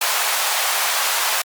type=high-pass noise; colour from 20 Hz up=pink; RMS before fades=-20 dBFS; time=0.01-1.42 s; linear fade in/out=5 ms; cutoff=710 Hz; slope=24 dB/octave; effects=Opus 48 kbps